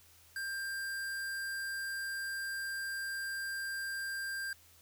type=tone; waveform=square; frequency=1589 Hz; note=G6; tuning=23 cents sharp; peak=-37 dBFS; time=0.36-4.53 s; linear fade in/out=2 ms; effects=added 84 Hz sine -67 dBFS peak until 4.81 s + white hiss -62 dBFS RMS until 4.81 s